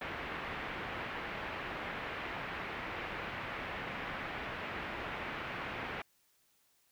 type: low-pass noise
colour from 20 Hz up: white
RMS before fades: -41 dBFS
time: 0.01-6.02 s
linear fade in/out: 5 ms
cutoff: 2400 Hz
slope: 24 dB/octave
effects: white hiss -72 dBFS RMS until 6.91 s